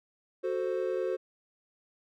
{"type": "chord", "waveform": "triangle", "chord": "F# diminished", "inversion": "none", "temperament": "equal", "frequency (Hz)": [370, 440, 523.3], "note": ["F#4", "A4", "C5"], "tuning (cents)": [0, 0, 0], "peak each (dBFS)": [-30, -33, -31], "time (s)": [0.43, 1.17], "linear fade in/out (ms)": 20, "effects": []}